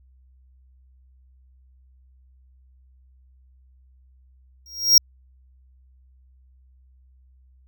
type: tone with exponential growth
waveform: square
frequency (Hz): 5600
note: F8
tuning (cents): +4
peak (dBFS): -7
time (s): 4.66-4.98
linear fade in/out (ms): 2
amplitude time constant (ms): 68
effects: added 64 Hz sine -52 dBFS peak until 7.67 s